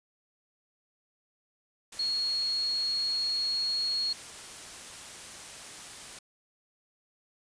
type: tone in noise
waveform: sine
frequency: 4313 Hz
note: C#8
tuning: 48 cents flat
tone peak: -27 dBFS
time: 1.99-4.13 s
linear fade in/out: 5 ms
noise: white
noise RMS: -44 dBFS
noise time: 1.92-6.19 s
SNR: +14 dB
effects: resampled to 22050 Hz